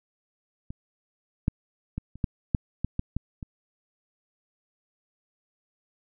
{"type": "clicks", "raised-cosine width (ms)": 5, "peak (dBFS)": [-24, -10, -18, -30, -12, -9, -14, -14, -15, -24], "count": 10, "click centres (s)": [0.705, 1.481, 1.98, 2.156, 2.242, 2.548, 2.846, 2.994, 3.166, 3.428], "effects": []}